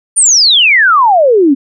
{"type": "exponential sweep", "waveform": "sine", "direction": "down", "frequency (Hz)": [9510, 260], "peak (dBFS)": -4, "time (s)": [0.16, 1.55], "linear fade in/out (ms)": 20, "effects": []}